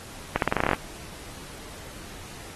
accelerating click train, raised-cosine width 0.5 ms, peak -7 dBFS, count 11, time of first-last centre 0.36-0.733 s, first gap 62 ms, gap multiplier 0.88, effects pink hiss -43 dBFS RMS until 2.55 s + AAC 32 kbps

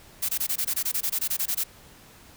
blue noise bursts, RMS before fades -26 dBFS, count 16, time 0.22-1.639 s, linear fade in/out 10 ms, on 69 ms, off 21 ms, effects pink hiss -51 dBFS RMS until 2.36 s

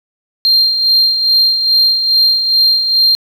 sine tone with tremolo, 4186 Hz, C8, in tune, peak -4 dBFS, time 0.45-3.15 s, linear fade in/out 0 ms, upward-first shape sine, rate 2.4 Hz, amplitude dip 60%, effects tanh soft clip ceiling -5 dBFS + 7-bit

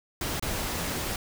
pink noise with dropouts, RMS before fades -31 dBFS, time 0.21-1.16 s, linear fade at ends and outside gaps 2 ms, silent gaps 0.397-0.424 s, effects none

